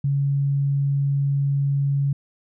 sine tone, 140 Hz, C#3, 18 cents sharp, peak -18 dBFS, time 0.04-2.13 s, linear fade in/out 5 ms, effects none

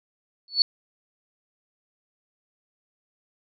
sine tone with exponential growth, 4435 Hz, C#8, in tune, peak -11 dBFS, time 0.48-0.62 s, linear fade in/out 1 ms, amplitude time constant 29 ms, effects none

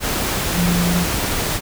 sine tone in noise, 174.61 Hz, F3, in tune, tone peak -16 dBFS, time 0.53-1.06 s, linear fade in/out 50 ms, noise pink, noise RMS -21 dBFS, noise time 0-1.61 s, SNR +2 dB, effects none

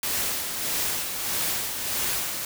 white noise with tremolo, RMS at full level -26 dBFS, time 0.03-2.45 s, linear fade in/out 2 ms, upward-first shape sine, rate 1.6 Hz, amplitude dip 45%, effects none

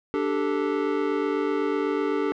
square chord, D suspended fourth, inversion none, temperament equal, 293.7 / 392 / 440 Hz, D4 / G4 / A4, 0 / 0 / 0 cents, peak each -28 dBFS, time 0.14-2.32 s, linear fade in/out 0 ms, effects low-pass 2000 Hz 12 dB/octave

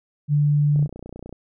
sine tone, 146.83 Hz, D3, in tune, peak -15 dBFS, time 0.28-0.88 s, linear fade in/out 50 ms
click train, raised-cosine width 2 ms, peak -24 dBFS, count 18, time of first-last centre 0.76-1.327 s, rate 30 Hz
effects none

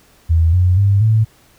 sine tone with pitch steps, 82 / 90.46 / 99.79 / 110.09 Hz, E2 / F#2 / G2 / A2, -9 / -39 / +31 / +1 cents, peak -9 dBFS, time 0.29-1.25 s, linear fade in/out 20 ms, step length 240 ms, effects pink hiss -51 dBFS RMS until 1.58 s

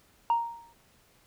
sine tone with exponential decay, 932.3 Hz, A#5, in tune, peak -18 dBFS, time 0.3-0.73 s, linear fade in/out 1 ms, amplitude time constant 92 ms, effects tanh soft clip ceiling -18 dBFS + pink hiss -63 dBFS RMS until 1.26 s

